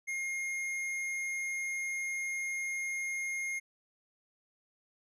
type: tone with hard clipping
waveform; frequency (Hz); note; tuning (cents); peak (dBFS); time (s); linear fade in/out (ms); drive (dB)
triangle; 2136; C7; +35; -35; 0.07-3.6; 20; 13
effects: none